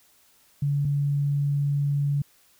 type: tone pair in turn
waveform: sine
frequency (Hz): 142.8 / 142.8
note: D3 / D3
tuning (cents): -48 / -48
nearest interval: unison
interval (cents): 0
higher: neither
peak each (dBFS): -21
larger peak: neither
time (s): 0.62-0.85 / 0.85-2.22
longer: second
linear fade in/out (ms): 5
effects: white hiss -60 dBFS RMS until 2.59 s